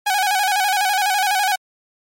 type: tone with vibrato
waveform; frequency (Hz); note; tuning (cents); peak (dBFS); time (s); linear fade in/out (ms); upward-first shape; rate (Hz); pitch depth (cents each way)
sawtooth; 789; G5; +11; -12; 0.06-1.56; 10; square; 12; 80
effects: MP3 64 kbps